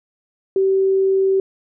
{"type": "tone", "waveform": "sine", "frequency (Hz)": 385.1, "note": "G4", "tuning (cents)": -31, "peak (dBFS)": -13, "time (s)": [0.56, 1.4], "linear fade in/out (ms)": 2, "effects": []}